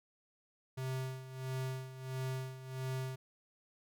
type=tone with tremolo; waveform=square; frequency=130.7 Hz; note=C3; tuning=1 cent flat; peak=-36 dBFS; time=0.77-3.16 s; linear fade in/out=10 ms; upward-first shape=sine; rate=1.5 Hz; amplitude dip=75%; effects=none